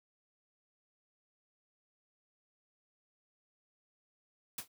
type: noise with exponential decay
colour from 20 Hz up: white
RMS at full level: -34 dBFS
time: 4.58-4.68 s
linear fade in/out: 5 ms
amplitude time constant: 21 ms
effects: high-pass 60 Hz 12 dB/octave

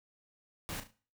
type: noise with echo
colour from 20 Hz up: pink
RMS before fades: -40 dBFS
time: 0.69-0.8 s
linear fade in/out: 0 ms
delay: 36 ms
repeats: 3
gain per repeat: -9 dB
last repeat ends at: 0.908 s
effects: noise-tail reverb RT60 0.4 s tail -18 dB re dry

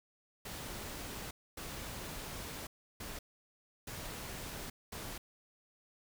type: noise bursts at uneven times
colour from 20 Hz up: pink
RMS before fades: -44 dBFS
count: 5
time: 0.45-1.31 / 1.57-2.67 / 3-3.19 / 3.87-4.7 / 4.92-5.18 s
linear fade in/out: 5 ms
effects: none

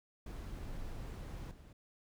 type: noise with level steps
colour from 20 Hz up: brown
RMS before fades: -44 / -54 dBFS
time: 0.26-1.73 s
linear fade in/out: 5 ms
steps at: 1.51 s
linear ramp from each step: 2 ms
effects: none

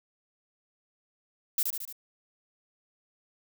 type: noise with echo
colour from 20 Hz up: violet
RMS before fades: -26 dBFS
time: 1.58-1.63 s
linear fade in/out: 2 ms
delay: 74 ms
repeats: 4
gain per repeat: -4 dB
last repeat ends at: 1.926 s
effects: none

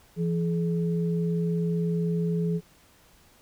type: tone pair together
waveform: sine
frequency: 168.3 / 424.4 Hz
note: E3 / G#4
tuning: +36 / +38 cents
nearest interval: octave + major third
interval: 1602 cents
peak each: -24 / -31 dBFS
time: 0.16-2.61 s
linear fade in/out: 50 ms
effects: pink hiss -58 dBFS RMS until 3.41 s

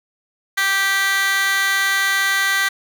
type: tone with high-pass filter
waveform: 15% pulse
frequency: 391.1 Hz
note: G4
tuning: 4 cents flat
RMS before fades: -18 dBFS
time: 0.57-2.69 s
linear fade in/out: 10 ms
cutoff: 1900 Hz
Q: 2.9
effects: none

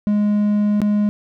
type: tone with dropouts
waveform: triangle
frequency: 207.8 Hz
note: G#3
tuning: 1 cent sharp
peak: -12 dBFS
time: 0.07-1.09 s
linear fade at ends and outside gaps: 0 ms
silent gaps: 0.804-0.817 s
effects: none

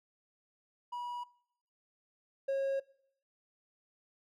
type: tone pair in turn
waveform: triangle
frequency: 970 / 544.4 Hz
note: B5 / C#5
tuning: -31 / -31 cents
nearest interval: minor seventh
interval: 1000 cents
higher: first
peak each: -35 / -27 dBFS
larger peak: second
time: 0.92-1.24 / 2.48-2.8 s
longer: neither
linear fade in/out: 10 ms
effects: noise-tail reverb RT60 0.7 s tail -23 dB re dry + tanh soft clip ceiling -23 dBFS

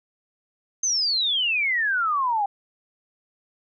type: exponential sweep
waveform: sine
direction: down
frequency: 6390 to 784 Hz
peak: -20 dBFS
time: 0.83-2.46 s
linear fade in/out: 5 ms
effects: none

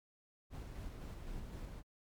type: noise with tremolo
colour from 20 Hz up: brown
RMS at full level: -45 dBFS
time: 0.5-1.83 s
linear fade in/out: 50 ms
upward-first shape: square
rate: 3.9 Hz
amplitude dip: 25%
effects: MP3 96 kbps

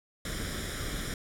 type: noise with comb filter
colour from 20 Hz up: pink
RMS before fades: -35 dBFS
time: 0.25-1.14 s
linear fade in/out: 2 ms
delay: 0.56 ms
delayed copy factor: +0.7
effects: low-pass 12000 Hz 12 dB/octave

